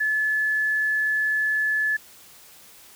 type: tone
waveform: sine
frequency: 1724 Hz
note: A6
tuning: 36 cents flat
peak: -20 dBFS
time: 0-1.97 s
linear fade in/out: 10 ms
effects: white hiss -49 dBFS RMS until 2.95 s